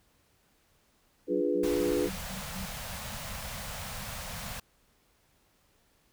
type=chord; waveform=sine; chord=D diminished seventh; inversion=none; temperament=equal; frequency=293.7 / 349.2 / 415.3 / 493.9 Hz; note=D4 / F4 / Ab4 / Cb5; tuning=0 / 0 / 0 / 0 cents; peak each=-31 dBFS; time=1.27-2.1 s; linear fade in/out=50 ms
type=tone bursts; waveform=sine; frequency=190 Hz; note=F#3; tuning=46 cents sharp; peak=-39 dBFS; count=6; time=1.29-2.67 s; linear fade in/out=20 ms; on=130 ms; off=120 ms
type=band-stop noise; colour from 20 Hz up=pink; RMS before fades=-39 dBFS; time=1.63-4.6 s; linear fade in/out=5 ms; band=220 to 510 Hz; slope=48 dB/octave
effects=pink hiss -68 dBFS RMS until 6.12 s